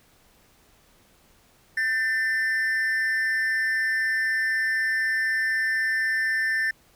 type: tone with amplitude modulation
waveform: triangle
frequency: 1788 Hz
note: A6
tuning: 27 cents sharp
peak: -17 dBFS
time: 1.77-6.71 s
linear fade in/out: 5 ms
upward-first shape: sine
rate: 240 Hz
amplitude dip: 65%
effects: pink hiss -59 dBFS RMS until 6.95 s